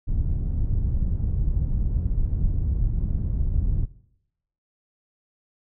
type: low-pass noise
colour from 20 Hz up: pink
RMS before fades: -23 dBFS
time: 0.07-3.86 s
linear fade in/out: 20 ms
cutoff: 100 Hz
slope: 12 dB/octave
effects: noise-tail reverb RT60 0.8 s tail -20 dB re dry